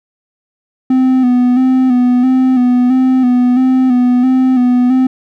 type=tone with vibrato; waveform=triangle; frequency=253 Hz; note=B3; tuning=42 cents sharp; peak=-5 dBFS; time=0.9-5.07 s; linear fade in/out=5 ms; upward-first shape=square; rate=1.5 Hz; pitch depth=38 cents each way; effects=none